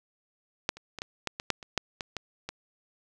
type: clicks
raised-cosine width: 0.2 ms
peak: -8 / -28 / -21 / -17 / -12 / -17 / -7 / -26 / -8 / -16 / -16 / -18 dBFS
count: 12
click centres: 0.691 / 0.77 / 0.987 / 1.019 / 1.273 / 1.399 / 1.503 / 1.628 / 1.777 / 2.008 / 2.167 / 2.49 s
effects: none